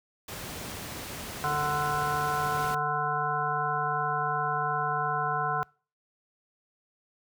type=noise; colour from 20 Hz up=pink; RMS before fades=-38 dBFS; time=0.28-2.75 s; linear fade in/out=5 ms
type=harmonic tone; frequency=148.1 Hz; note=D3; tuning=15 cents sharp; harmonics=1 / 3 / 5 / 7 / 9 / 10; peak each=-36 / -37 / -31 / -31 / -33 / -35 dBFS; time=1.44-5.63 s; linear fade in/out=0 ms
effects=noise-tail reverb RT60 0.4 s tail -26 dB re dry + high-pass 60 Hz 12 dB/octave